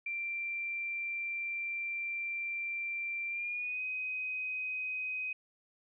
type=tone with pitch glide; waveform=sine; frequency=2359 to 2514 Hz; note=D7 to D#7; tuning=+7 to +17 cents; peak=-34 dBFS; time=0.06-5.33 s; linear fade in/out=5 ms; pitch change=+110 cents; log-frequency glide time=3.28-3.82 s; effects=none